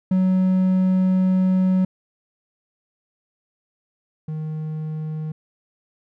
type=tone pair in turn; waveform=triangle; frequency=186.3 / 155.72 Hz; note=F#3 / D#3; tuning=+12 / +2 cents; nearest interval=minor third; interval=310 cents; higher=first; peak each=-13 / -23 dBFS; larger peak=first; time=0.11-1.85 / 4.28-5.32 s; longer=first; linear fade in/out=5 ms; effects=none